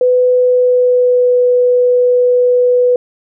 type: tone with pitch glide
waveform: sine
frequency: 500 to 494.3 Hz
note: B4 to B4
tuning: +21 to +1 cents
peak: -7 dBFS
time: 0.01-2.96 s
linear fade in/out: 2 ms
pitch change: -20 cents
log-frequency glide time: 0.3-1.38 s
effects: none